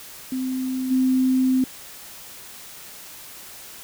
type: tone with level steps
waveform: sine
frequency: 258.8 Hz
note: C4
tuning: 19 cents flat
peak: -23 / -16 dBFS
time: 0.32-1.64 s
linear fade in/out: 2 ms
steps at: 0.9 s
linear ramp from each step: 20 ms
effects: white hiss -41 dBFS RMS until 3.83 s